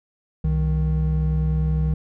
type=tone pair together; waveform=triangle; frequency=65.41 / 156.38 Hz; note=C2 / D#3; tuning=0 / +9 cents; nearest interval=octave + minor third; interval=1509 cents; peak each=-19 / -19 dBFS; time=0.44-1.94 s; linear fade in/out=5 ms; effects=none